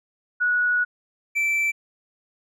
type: tone pair in turn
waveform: sine / triangle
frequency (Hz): 1464 / 2330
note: F#6 / D7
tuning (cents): -19 / -14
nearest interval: minor sixth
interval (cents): 805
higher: second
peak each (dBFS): -18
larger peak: neither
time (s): 0.4-0.85 / 1.35-1.72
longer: first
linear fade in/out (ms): 20
effects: none